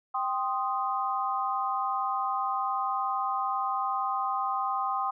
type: chord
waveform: sine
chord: C minor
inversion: second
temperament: equal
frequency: 784 / 1046.5 / 1244.5 Hz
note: G5 / C6 / Eb6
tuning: 0 / 0 / 0 cents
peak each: -31 dBFS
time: 0.14-5.11 s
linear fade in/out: 10 ms
effects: none